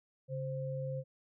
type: tone pair together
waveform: sine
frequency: 138.49 / 523.3 Hz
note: C#3 / C5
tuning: -1 / 0 cents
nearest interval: octave + major seventh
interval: 2301 cents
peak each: -37 / -39 dBFS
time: 0.28-1.04 s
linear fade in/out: 50 ms
effects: none